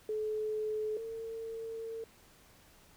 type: tone pair in turn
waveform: sine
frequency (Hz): 430 / 451.7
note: A4 / A4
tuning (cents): -40 / +45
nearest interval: minor second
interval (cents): 85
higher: second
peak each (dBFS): -32 / -38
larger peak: first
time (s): 0.09-0.97 / 0.97-2.04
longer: second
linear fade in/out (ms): 2
effects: pink hiss -61 dBFS RMS until 2.96 s